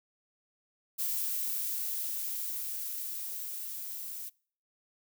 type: noise with level ramp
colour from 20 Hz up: violet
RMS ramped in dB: -32 to -41 dBFS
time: 0.98-4.3 s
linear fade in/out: 20 ms
effects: noise-tail reverb RT60 0.5 s tail -25 dB re dry